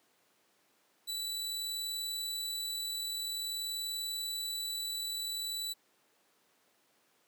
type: tone with amplitude modulation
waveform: sawtooth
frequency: 3956 Hz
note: B7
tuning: 2 cents sharp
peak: -31 dBFS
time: 1.07-5.74 s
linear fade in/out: 20 ms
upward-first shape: sine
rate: 40.5 Hz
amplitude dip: 25%
effects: pink hiss -70 dBFS RMS until 7.27 s + high-pass 300 Hz 12 dB/octave